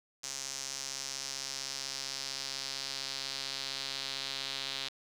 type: tone with band-pass filter sweep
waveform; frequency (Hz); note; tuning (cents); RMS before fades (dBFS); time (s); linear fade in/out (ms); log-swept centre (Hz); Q
sawtooth; 135.7; C#3; -36; -39; 0.23-4.89; 10; 6200 to 3900; 2.8
effects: 10-bit